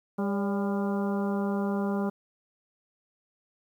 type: harmonic tone with a mistuned harmonic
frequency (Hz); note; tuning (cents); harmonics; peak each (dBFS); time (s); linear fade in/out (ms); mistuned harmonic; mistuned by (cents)
200.5; G3; +39; 1 / 2 / 3 / 4 / 5 / 6 / 7; -27 / -33 / -37 / -39 / -41 / -43 / -44; 0.18-2.1; 10; 3; -55
effects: 10-bit